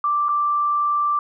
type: tone with dropouts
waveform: sine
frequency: 1174.7 Hz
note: D6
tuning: in tune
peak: -17 dBFS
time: 0.04-1.19 s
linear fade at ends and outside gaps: 2 ms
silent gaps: 0.285-0.29 s
effects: none